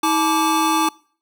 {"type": "tone cluster", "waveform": "square", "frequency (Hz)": [320.1, 865, 1170], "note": ["D#4", "A5", "D6"], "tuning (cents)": [49, -30, -7], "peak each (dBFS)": -21, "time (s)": [0.03, 0.89], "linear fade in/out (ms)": 5, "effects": ["noise-tail reverb RT60 0.5 s tail -24 dB re dry"]}